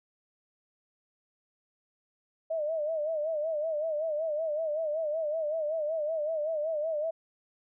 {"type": "tone with vibrato", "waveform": "sine", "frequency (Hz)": 622.3, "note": "D#5", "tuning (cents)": 0, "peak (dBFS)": -28, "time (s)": [2.5, 7.11], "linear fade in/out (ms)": 10, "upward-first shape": "sine", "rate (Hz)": 5.3, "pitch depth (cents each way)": 95, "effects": []}